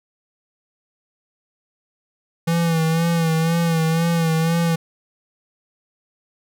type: tone with vibrato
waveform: square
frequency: 164.81 Hz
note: E3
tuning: in tune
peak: -17 dBFS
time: 2.47-4.76 s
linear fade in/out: 10 ms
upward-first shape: sine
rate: 2 Hz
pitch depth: 46 cents each way
effects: none